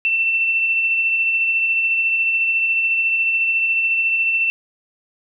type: tone with tremolo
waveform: sine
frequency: 2684 Hz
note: E7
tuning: 31 cents sharp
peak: -14 dBFS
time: 0.05-4.5 s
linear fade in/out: 0 ms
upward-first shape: sine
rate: 14 Hz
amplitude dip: 30%
effects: none